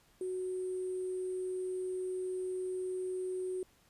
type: tone with sample-and-hold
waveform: sine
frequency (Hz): 370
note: F#4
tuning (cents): 0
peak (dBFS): -34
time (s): 0.21-3.63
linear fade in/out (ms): 2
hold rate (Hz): 8820
effects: pink hiss -67 dBFS RMS until 3.89 s + resampled to 32000 Hz